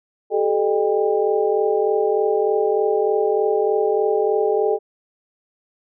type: tone cluster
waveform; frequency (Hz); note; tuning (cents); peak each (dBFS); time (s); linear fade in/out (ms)
sine; 390.1 / 433.4 / 609 / 798; G4 / A4 / D#5 / G5; -8 / -26 / -37 / +31; -22 / -18 / -25 / -25; 0.3-4.79; 50
effects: none